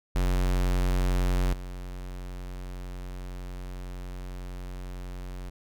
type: tone with level steps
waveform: square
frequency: 45.46 Hz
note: F#1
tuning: 30 cents flat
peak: -23 / -36 dBFS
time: 0.15-5.5 s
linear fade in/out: 10 ms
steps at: 1.53 s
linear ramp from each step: 5 ms
effects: none